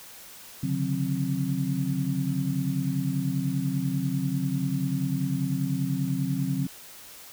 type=tone cluster; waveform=sine; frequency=137 / 147.2 / 181.9 / 265.4 Hz; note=C#3 / D3 / F#3 / C4; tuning=-20 / +4 / -29 / +25 cents; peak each=-30 dBFS; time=0.63-6.67 s; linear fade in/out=5 ms; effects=white hiss -46 dBFS RMS until 7.32 s